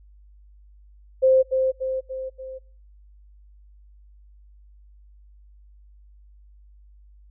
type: tone with echo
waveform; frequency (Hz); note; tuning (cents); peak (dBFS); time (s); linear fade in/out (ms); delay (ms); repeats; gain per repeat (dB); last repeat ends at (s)
sine; 523.3; C5; 0; -13; 1.22-1.43; 20; 290; 4; -5; 2.59
effects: noise-tail reverb RT60 0.5 s tail -26 dB re dry + added 50 Hz sine -48 dBFS peak until 7.3 s